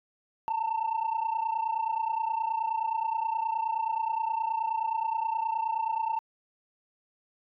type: tone pair together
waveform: sine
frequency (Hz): 882.5 / 912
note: A5 / A#5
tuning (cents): +5 / -38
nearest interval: minor second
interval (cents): 57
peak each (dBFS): -28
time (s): 0.48-6.19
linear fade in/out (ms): 0
effects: tanh soft clip ceiling -23 dBFS